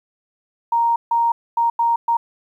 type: tone bursts at uneven times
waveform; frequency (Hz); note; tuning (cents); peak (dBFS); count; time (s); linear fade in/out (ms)
sine; 932.3; A#5; 0; -14; 5; 0.72-0.96 / 1.11-1.32 / 1.57-1.7 / 1.79-1.96 / 2.08-2.17; 5
effects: 9-bit